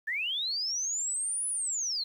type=linear two-way sweep; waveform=sine; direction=up then down; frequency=1700 to 10070 to 4051 Hz; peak=-29 dBFS; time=0.07-2.04 s; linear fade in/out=10 ms; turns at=1.48 s; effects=10-bit